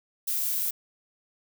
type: noise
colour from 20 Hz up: violet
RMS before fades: -28 dBFS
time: 0.27-0.71 s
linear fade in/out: 10 ms
effects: none